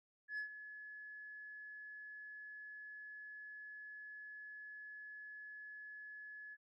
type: tone with ADSR envelope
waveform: sine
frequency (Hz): 1704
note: G#6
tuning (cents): +44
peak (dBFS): -36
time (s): 0.28-6.57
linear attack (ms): 100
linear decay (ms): 100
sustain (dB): -13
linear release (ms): 40
effects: tanh soft clip ceiling -38 dBFS